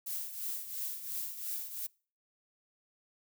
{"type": "noise with tremolo", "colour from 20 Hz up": "violet", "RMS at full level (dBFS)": -36, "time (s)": [0.06, 1.87], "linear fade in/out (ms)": 10, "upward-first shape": "triangle", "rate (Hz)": 2.9, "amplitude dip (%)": 70, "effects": ["noise-tail reverb RT60 0.4 s tail -25 dB re dry"]}